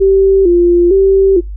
sine tone with vibrato, 367.7 Hz, F#4, 11 cents flat, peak -5 dBFS, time 0-1.41 s, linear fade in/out 20 ms, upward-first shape square, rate 1.1 Hz, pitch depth 93 cents each way, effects noise-tail reverb RT60 0.2 s tail -26 dB re dry + added 50 Hz sine -21 dBFS peak until 1.56 s

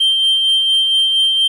sine tone with tremolo, 3146 Hz, G7, 6 cents sharp, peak -7 dBFS, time 0-1.48 s, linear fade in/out 10 ms, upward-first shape sine, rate 4.3 Hz, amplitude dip 40%, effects tanh soft clip ceiling -9 dBFS + 8-bit

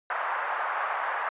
white band-pass noise, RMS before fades -30 dBFS, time 0.1-1.29 s, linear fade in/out 2 ms, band 700 to 1500 Hz, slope 24 dB/octave, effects resampled to 8000 Hz

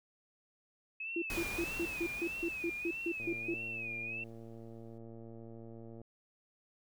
sine tone with vibrato, 2554 Hz, D#7, 45 cents sharp, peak -38 dBFS, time 1-4.24 s, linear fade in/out 5 ms, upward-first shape sine, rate 1.6 Hz, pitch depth 110 cents each way
sine tone bursts, 339.5 Hz, F4, 49 cents flat, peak -32 dBFS, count 12, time 1.16-3.542 s, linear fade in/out 5 ms, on 61 ms, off 150 ms
pink noise with exponential decay, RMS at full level -40 dBFS, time 1.3-4.98 s, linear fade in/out 0 ms, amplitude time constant 800 ms
click train, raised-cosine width 2 ms, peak -38 dBFS, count 322, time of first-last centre 3.2-6.016 s, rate 114 Hz
effects none

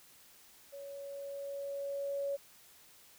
sine tone with level ramp, 560 Hz, C#5, 18 cents sharp, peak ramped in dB -44 to -32 dBFS, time 0.72-2.37 s, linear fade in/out 20 ms, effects white hiss -60 dBFS RMS until 3.18 s

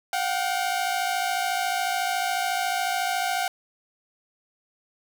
sawtooth tone pair together, 715 / 769 Hz, F5 / G5, +41 / -33 cents, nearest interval minor second, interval 126 cents, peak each -23 dBFS, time 0.13-3.48 s, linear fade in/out 2 ms, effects none

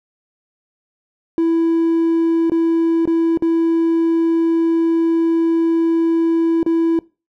triangle tone with dropouts, 330.6 Hz, E4, 5 cents sharp, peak -10 dBFS, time 1.38-6.99 s, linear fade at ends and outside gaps 1 ms, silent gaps 2.498-2.519 / 3.055-3.075 / 3.374-3.423 / 6.63-6.663 s, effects noise-tail reverb RT60 0.3 s tail -24 dB re dry + tanh soft clip ceiling -7 dBFS

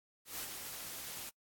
white noise with ADSR envelope, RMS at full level -40 dBFS, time 0.25-1.3 s, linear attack 140 ms, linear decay 76 ms, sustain -5 dB, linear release 12 ms, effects noise-tail reverb RT60 0.1 s tail -25 dB re dry + AAC 64 kbps

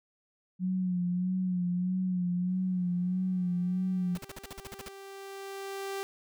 sine tone with vibrato, 181.4 Hz, F#3, 34 cents flat, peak -27 dBFS, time 0.59-4.19 s, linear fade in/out 50 ms, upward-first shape sine, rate 1.6 Hz, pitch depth 44 cents each way
sawtooth tone with exponential growth, 392 Hz, G4, in tune, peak -29 dBFS, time 2.48-6.03 s, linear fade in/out 0 ms, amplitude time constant 770 ms
pink noise bursts, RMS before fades -42 dBFS, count 11, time 4.15-4.885 s, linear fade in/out 2 ms, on 25 ms, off 46 ms
effects none

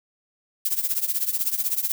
violet noise with tremolo, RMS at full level -21 dBFS, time 0.65-1.92 s, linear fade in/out 2 ms, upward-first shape triangle, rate 16 Hz, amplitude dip 90%, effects none

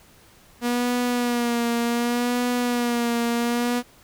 sawtooth tone with vibrato, 240 Hz, B3, 49 cents flat, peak -17 dBFS, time 0.61-3.83 s, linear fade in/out 50 ms, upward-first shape sine, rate 0.67 Hz, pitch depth 37 cents each way, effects pink hiss -53 dBFS RMS until 4.03 s

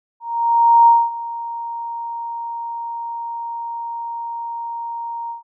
sine tone with ADSR envelope, 932.3 Hz, A#5, in tune, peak -6 dBFS, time 0.2-5.43 s, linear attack 670 ms, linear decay 230 ms, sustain -18 dB, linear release 130 ms, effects none

